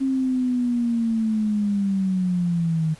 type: linear sweep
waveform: sine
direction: down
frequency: 269.4 to 155.4 Hz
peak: -19 dBFS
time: 0-2.95 s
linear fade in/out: 20 ms
effects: pink hiss -49 dBFS RMS until 2.99 s + resampled to 24000 Hz